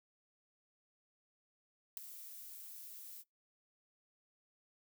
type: noise with ADSR envelope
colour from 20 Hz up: violet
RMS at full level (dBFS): -35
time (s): 1.97-3.24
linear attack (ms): 3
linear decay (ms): 4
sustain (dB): -16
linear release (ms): 43
effects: noise-tail reverb RT60 0.2 s tail -26 dB re dry